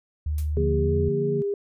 sine tone with pitch glide, 75.6 to 83.88 Hz, D#2 to E2, -49 to +31 cents, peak -23 dBFS, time 0.26-1.09 s, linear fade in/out 5 ms, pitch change +180 cents, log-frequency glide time 0.78-0.96 s
blue noise with exponential decay, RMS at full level -37 dBFS, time 0.38-0.54 s, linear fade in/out 2 ms, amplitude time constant 33 ms
sine tone with vibrato, 405.5 Hz, G#4, 41 cents flat, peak -23 dBFS, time 0.57-1.54 s, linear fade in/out 2 ms, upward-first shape triangle, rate 3.1 Hz, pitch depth 16 cents each way
sine chord, Bb major, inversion first, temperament equal, 146.83 / 174.61 / 233.1 Hz, D3 / F3 / Bb3, 0 / 0 / 0 cents, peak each -27 / -33 / -31 dBFS, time 0.57-1.42 s, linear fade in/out 0 ms
effects resampled to 32000 Hz

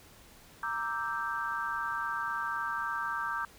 sine chord, E half-diminished seventh, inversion second, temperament equal, 932.3 / 1174.7 / 1318.5 / 1568 Hz, Bb5 / D6 / E6 / G6, 0 / 0 / 0 / 0 cents, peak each -38 / -36 / -39 / -35 dBFS, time 0.63-3.45 s, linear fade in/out 2 ms, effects pink hiss -56 dBFS RMS until 3.58 s

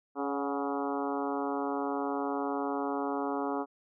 harmonic tone with a mistuned harmonic, 140 Hz, C#3, 18 cents sharp, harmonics 2 / 3 / 4 / 5 / 6 / 7 / 8 / 9 / 10, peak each -34 / -36 / -41 / -38 / -39 / -41 / -42 / -42 / -49 dBFS, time 0.15-3.66 s, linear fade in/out 50 ms, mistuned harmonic 5, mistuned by +50 cents, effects none

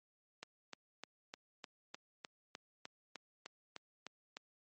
click train, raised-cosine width 0.2 ms, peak -28 dBFS, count 14, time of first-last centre 0.43-4.369 s, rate 3.3 Hz, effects high-pass 200 Hz 12 dB/octave + MP3 32 kbps

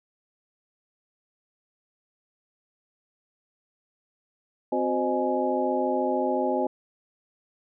sine tone cluster, 259.8 / 366.8 / 521 / 615 / 837 Hz, C4 / F#4 / C5 / D#5 / G#5, -12 / -15 / -7 / -20 / +13 cents, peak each -29 dBFS, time 4.72-6.67 s, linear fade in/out 5 ms, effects none

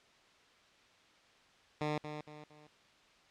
10% pulse tone with echo, 150.8 Hz, D3, 46 cents sharp, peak -25 dBFS, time 1.81-1.98 s, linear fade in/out 2 ms, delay 230 ms, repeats 3, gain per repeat -8 dB, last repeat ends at 2.67 s, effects white hiss -64 dBFS RMS until 3.3 s + low-pass 4000 Hz 12 dB/octave

